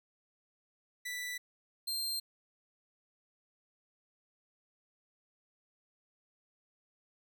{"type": "tone pair in turn", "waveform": "sawtooth", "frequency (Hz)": [1975, 4175], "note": ["B6", "C8"], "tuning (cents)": [0, -5], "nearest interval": "octave + minor second", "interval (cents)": 1295, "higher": "second", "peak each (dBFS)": [-34, -31], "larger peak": "second", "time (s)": [[1.05, 1.38], [1.87, 2.2]], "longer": "neither", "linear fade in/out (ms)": 10, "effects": []}